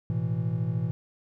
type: chord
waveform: triangle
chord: A suspended second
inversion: none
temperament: equal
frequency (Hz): 110 / 123.47 / 164.81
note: A2 / B2 / E3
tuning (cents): 0 / 0 / 0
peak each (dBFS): -28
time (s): 0.1-0.91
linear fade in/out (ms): 0
effects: none